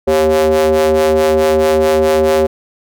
square ring-modulated tone, 77.78 Hz, D#2, in tune, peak -7 dBFS, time 0.07-2.47 s, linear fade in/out 10 ms, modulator 469 Hz, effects none

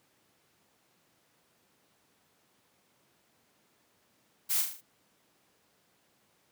blue noise with echo, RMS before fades -29 dBFS, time 4.49-4.63 s, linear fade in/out 20 ms, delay 37 ms, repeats 5, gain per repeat -5 dB, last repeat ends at 4.815 s, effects pink hiss -69 dBFS RMS until 6.51 s + high-pass 150 Hz 12 dB/octave

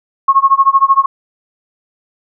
sine tone with tremolo, 1089 Hz, C#6, 31 cents flat, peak -3 dBFS, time 0.28-1.06 s, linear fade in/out 5 ms, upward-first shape sine, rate 13 Hz, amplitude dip 95%, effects none

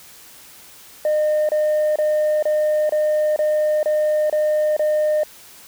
sine tone bursts, 609 Hz, D#5, 37 cents flat, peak -13 dBFS, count 9, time 1.05-5.234 s, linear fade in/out 2 ms, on 440 ms, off 28 ms, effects tanh soft clip ceiling -14 dBFS + white hiss -44 dBFS RMS until 5.67 s

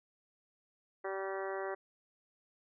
harmonic tone with a mistuned harmonic, 193.1 Hz, G3, 26 cents flat, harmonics 2 / 3 / 4 / 5 / 6 / 7 / 8 / 9 / 10, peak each -39 / -42 / -44 / -49 / -47 / -51 / -49 / -52 / -49 dBFS, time 1.04-1.75 s, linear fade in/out 10 ms, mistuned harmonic 7, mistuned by +34 cents, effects none

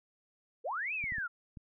sine linear two-way sweep, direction up then down, 402.6 to 2662 to 1330 Hz, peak -33 dBFS, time 0.64-1.28 s, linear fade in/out 20 ms, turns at 0.94 s
clicks, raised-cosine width 5 ms, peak -34 dBFS, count 4, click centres 1.04 / 1.122 / 1.183 / 1.572 s
effects none

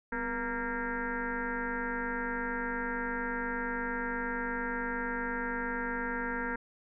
sine tone with frequency modulation, 932.3 Hz, A#5, in tune, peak -31 dBFS, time 0.12-6.56 s, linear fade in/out 5 ms, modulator 227 Hz, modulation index 4, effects none

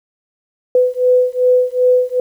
sine beating tone pair, 500 / 502.6 Hz, B4 / B4, +21 / +30 cents, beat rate 2.6 Hz, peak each -13 dBFS, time 0.75-2.2 s, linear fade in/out 2 ms, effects 8-bit

